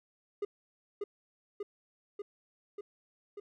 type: tone with echo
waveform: triangle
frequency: 408.3 Hz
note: G#4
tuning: 29 cents flat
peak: -29 dBFS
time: 0.42-0.45 s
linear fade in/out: 5 ms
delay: 590 ms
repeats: 5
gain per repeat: -2 dB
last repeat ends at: 3.4 s
effects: none